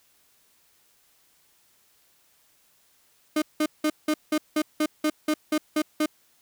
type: tone bursts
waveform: 35% pulse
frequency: 306 Hz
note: D#4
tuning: 29 cents flat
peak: -19 dBFS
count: 12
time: 3.36-6.06 s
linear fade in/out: 5 ms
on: 60 ms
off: 180 ms
effects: white hiss -63 dBFS RMS until 6.41 s